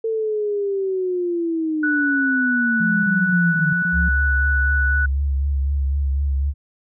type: linear sweep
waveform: sine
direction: down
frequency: 451.2 to 148.8 Hz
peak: -19 dBFS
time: 0.04-3.73 s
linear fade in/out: 5 ms
type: tone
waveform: sine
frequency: 1480 Hz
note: F#6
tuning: in tune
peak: -18 dBFS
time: 1.83-5.06 s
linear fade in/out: 5 ms
type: tone bursts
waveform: sine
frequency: 174.61 Hz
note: F3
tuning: in tune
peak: -22 dBFS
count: 5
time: 2.8-4.088 s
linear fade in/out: 5 ms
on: 240 ms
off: 22 ms
type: tone with vibrato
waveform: sine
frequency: 69.5 Hz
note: C#2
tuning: 5 cents sharp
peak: -17 dBFS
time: 3.92-6.54 s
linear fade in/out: 50 ms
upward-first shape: triangle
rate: 4 Hz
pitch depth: 51 cents each way
effects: none